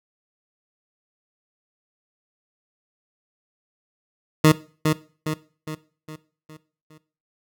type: tone with echo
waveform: 20% pulse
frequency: 155.3 Hz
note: D#3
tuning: 3 cents flat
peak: -6 dBFS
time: 4.44-4.52 s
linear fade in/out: 5 ms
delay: 410 ms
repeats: 6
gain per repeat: -6 dB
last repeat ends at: 6.98 s
effects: noise-tail reverb RT60 0.4 s tail -18 dB re dry